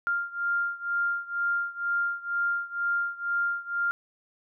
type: beating tone pair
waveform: sine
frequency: 1396.9 / 1399 Hz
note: F6 / F6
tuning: 0 / +3 cents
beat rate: 2.1 Hz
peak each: -28 / -30 dBFS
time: 0.07-3.91 s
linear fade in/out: 0 ms
effects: none